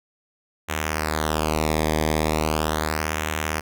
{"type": "tone with flanger", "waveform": "sawtooth", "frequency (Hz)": 77.7, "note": "D#2", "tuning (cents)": -2, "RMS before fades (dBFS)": -24, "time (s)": [0.68, 3.61], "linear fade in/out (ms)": 20, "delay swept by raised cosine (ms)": [0.21, 0.72], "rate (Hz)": 0.38, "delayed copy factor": -0.8, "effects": []}